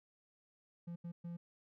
triangle tone bursts at uneven times, 171.4 Hz, F3, 32 cents flat, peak -40 dBFS, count 3, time 0.87-0.96 / 1.04-1.12 / 1.24-1.37 s, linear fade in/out 10 ms, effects none

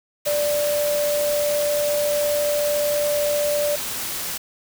sine tone in noise, 587.3 Hz, D5, in tune, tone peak -19 dBFS, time 0.26-3.76 s, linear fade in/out 10 ms, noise white, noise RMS -28 dBFS, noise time 0.25-4.38 s, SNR +6 dB, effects none

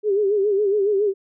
sine tone with vibrato, 405.7 Hz, G#4, 41 cents flat, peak -16 dBFS, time 0.03-1.14 s, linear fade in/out 50 ms, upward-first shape sine, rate 7.2 Hz, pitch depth 89 cents each way, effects none

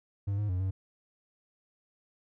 triangle tone with pitch steps, 99.8 / 104.2 / 91.1 / 95 Hz, G2 / G#2 / F#2 / F#2, +32 / +6 / -26 / +46 cents, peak -26 dBFS, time 0.27-0.71 s, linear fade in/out 10 ms, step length 110 ms, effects none

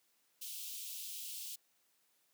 white high-pass noise, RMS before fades -45 dBFS, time 0.41-1.56 s, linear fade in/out 10 ms, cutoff 2700 Hz, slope 48 dB/octave, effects white hiss -75 dBFS RMS until 2.33 s + high-pass 150 Hz 12 dB/octave

